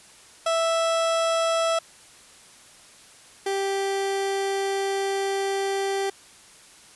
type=tone pair in turn; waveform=30% pulse; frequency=659.3 / 392 Hz; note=E5 / G4; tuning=0 / 0 cents; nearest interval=major sixth; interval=900 cents; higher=first; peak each=-18 / -21 dBFS; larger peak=first; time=0.46-1.79 / 3.46-6.1 s; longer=second; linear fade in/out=5 ms; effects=white hiss -50 dBFS RMS until 6.95 s + resampled to 24000 Hz